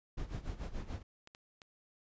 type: noise with tremolo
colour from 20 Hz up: brown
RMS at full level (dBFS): -38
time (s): 0.17-1.03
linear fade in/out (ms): 10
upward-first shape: sine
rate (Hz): 6.9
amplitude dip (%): 80
type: clicks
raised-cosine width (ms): 0.2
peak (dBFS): -35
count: 3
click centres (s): 1.274 / 1.349 / 1.618
effects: resampled to 16000 Hz